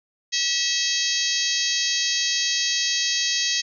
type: harmonic tone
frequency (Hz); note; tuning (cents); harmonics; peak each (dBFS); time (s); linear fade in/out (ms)
647; E5; -32; 3 / 4 / 5 / 6 / 7 / 8 / 9 / 10; -30 / -31 / -29 / -28 / -27 / -29 / -32 / -28; 0.32-3.62; 20
effects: none